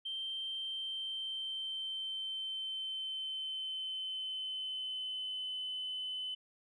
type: tone with pitch glide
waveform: sine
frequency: 3136 to 3027 Hz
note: G7 to F#7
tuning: 0 to +39 cents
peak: -36 dBFS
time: 0.05-6.35 s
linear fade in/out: 10 ms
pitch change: -61 cents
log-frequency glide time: 0.55-5.6 s
effects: tanh soft clip ceiling -32 dBFS